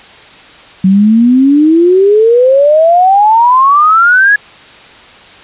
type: exponential sweep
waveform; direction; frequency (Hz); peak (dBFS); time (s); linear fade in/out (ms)
sine; up; 185 to 1700; -3; 0.84-4.36; 5
effects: white hiss -35 dBFS RMS until 5.43 s + resampled to 8000 Hz